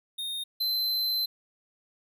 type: tone pair in turn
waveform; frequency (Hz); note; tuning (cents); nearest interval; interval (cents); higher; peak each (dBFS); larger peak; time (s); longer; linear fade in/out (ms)
square; 3690 / 4077; A#7 / C8; -18 / -46; major second; 172; second; -32 / -26; second; 0.18-0.44 / 0.6-1.26; second; 10
effects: none